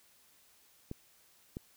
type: clicks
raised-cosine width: 3 ms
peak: -26 dBFS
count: 2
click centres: 0.914 / 1.569 s
effects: white hiss -65 dBFS RMS until 1.76 s